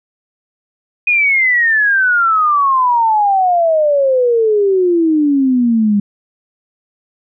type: exponential sweep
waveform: sine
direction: down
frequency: 2489 to 200.3 Hz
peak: -9 dBFS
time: 1.07-6 s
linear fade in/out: 5 ms
effects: none